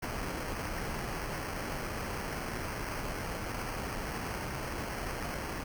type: noise with sample-and-hold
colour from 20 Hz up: pink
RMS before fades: -37 dBFS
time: 0.02-5.64 s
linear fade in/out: 10 ms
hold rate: 3675 Hz
effects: none